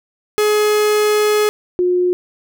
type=tone pair in turn; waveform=45% pulse / sine; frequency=421.9 / 359.3 Hz; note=G#4 / F4; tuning=+27 / +49 cents; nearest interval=minor third; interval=278 cents; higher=first; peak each=-12 dBFS; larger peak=neither; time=0.38-1.49 / 1.79-2.13 s; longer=first; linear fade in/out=0 ms; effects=none